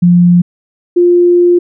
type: tone pair in turn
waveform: sine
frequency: 175.6 / 351.2 Hz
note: F3 / F4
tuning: +10 / +10 cents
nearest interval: octave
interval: 1200 cents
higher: second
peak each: -3 / -4 dBFS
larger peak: first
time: 0.02-0.42 / 0.96-1.59 s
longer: second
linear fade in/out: 10 ms
effects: none